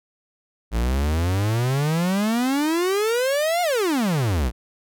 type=exponential two-way sweep; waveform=45% pulse; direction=up then down; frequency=54 to 723 to 54 Hz; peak=-19 dBFS; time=0.71-4.52 s; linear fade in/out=50 ms; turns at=3.62 s; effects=none